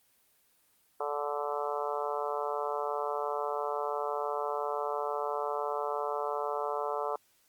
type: harmonic tone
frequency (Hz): 145.9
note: D3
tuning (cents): -11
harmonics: 3 / 4 / 5 / 6 / 7 / 8 / 9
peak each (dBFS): -36 / -37 / -38 / -39 / -39 / -40 / -41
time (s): 1-7.16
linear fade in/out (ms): 5
effects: white hiss -68 dBFS RMS until 7.48 s + Opus 32 kbps